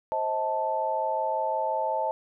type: chord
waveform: sine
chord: A diminished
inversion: first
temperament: just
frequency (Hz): 528 / 633.6 / 880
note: C5 / Eb5 / A5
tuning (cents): +16 / +31 / 0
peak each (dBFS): -32 / -30 / -27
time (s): 0.12-2.11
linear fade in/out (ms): 0
effects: none